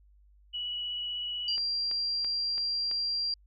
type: tone with vibrato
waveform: sine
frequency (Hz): 2936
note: F#7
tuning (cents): -14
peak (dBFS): -32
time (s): 0.53-1.57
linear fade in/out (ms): 20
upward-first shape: sine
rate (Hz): 16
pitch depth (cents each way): 11
type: tone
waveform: sine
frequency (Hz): 4747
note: D8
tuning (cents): +18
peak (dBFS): -28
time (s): 1.48-3.34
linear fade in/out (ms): 2
type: click train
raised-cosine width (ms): 0.3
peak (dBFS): -29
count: 5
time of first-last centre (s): 1.58-2.913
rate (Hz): 3
effects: added 50 Hz sine -57 dBFS peak until 3.46 s